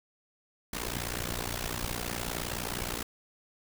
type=noise with amplitude modulation; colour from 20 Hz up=pink; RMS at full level=-31 dBFS; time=0.73-3.03 s; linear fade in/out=5 ms; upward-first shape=sine; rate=59.4 Hz; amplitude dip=90%; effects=none